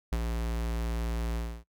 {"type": "tone with ADSR envelope", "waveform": "square", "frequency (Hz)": 57.4, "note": "A#1", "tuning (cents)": -26, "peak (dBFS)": -26, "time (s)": [0.12, 1.64], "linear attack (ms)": 6, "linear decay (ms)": 48, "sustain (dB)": -4, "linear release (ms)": 280, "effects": ["noise-tail reverb RT60 0.1 s tail -21 dB re dry"]}